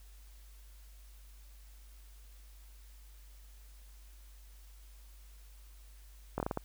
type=slowing click train; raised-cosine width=1 ms; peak=-19 dBFS; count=6; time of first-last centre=6.38-6.574 s; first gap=21 ms; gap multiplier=1.31; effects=added 50 Hz sine -52 dBFS peak until 6.64 s + white hiss -64 dBFS RMS until 6.64 s